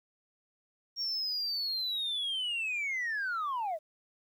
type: linear sweep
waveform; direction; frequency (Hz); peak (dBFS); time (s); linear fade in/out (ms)
sine; down; 5588 to 596; -29; 0.96-3.79; 50
effects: tanh soft clip ceiling -29 dBFS + 11-bit